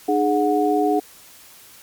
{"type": "tone cluster", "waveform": "sine", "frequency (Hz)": [302.7, 417, 731], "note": ["D#4", "G#4", "F#5"], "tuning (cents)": [-48, 7, -21], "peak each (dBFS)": -20, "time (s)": [0.08, 1], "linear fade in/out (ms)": 10, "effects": ["white hiss -46 dBFS RMS until 1.82 s", "MP3 96 kbps"]}